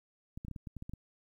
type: clicks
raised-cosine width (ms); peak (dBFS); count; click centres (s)
5; -30; 10; 0.375 / 0.449 / 0.483 / 0.513 / 0.562 / 0.672 / 0.767 / 0.824 / 0.895 / 0.936
effects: 11-bit